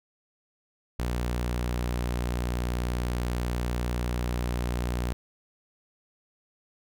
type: tone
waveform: sawtooth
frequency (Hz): 60.4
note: B1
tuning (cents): -38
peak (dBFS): -23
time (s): 0.99-5.13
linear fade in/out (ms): 0
effects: none